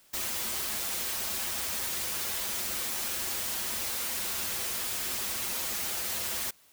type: noise with comb filter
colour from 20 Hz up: white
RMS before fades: -33 dBFS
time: 0.13-6.51 s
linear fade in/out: 10 ms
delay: 6.8 ms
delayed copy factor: -0.7
effects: white hiss -61 dBFS RMS until 6.72 s